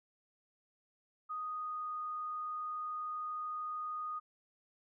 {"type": "tone with pitch glide", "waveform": "sine", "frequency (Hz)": [1244.5, 1236.6], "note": ["D#6", "D#6"], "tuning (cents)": [0, -11], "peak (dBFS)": -37, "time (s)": [1.29, 4.2], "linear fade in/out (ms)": 20, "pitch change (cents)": -11, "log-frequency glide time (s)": [1.41, 1.94], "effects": []}